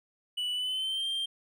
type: tone with pitch glide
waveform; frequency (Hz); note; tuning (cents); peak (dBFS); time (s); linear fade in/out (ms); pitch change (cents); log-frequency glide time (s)
triangle; 2960 to 3172; F#7 to G7; 0 to +20; -28; 0.37-1.26; 10; +120; 0.53-1.06
effects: none